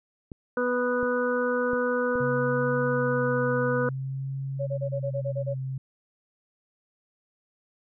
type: clicks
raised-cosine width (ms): 3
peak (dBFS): -25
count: 4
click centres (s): 0.318 / 1.03 / 1.733 / 2.156
type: harmonic tone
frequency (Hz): 246.9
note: B3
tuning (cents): 0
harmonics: 1 / 2 / 4 / 5 / 6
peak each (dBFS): -30 / -25 / -36 / -34 / -31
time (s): 0.57-3.89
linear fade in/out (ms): 2
type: tone with vibrato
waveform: sine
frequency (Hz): 133.6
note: C3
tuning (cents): +36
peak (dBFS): -29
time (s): 2.2-5.78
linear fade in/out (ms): 5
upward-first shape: sine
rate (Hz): 0.55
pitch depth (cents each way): 29
type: tone bursts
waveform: sine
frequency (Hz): 558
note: C#5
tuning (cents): +11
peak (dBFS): -27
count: 9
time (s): 4.59-5.543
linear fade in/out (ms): 20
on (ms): 81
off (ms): 28
effects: none